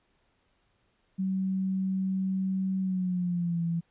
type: tone with pitch glide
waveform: sine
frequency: 189.9 to 168.21 Hz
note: F#3 to E3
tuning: +45 to +35 cents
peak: -26 dBFS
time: 1.18-3.81 s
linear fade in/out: 20 ms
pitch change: -210 cents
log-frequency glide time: 2.8-3.62 s
effects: pink hiss -71 dBFS RMS until 3.9 s + resampled to 8000 Hz